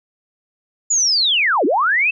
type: linear two-way sweep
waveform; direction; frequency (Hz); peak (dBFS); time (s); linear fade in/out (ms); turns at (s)
sine; down then up; 7050 to 253.1 to 2689; -13; 0.9-2.11; 10; 1.65
effects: none